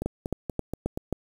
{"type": "two click trains", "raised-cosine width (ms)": 2, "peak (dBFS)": [-17, -13], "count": [5, 5], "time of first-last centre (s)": [[0.02, 0.975], [0.06, 1.127]], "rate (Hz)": [4.19, 3.75], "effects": ["7-bit"]}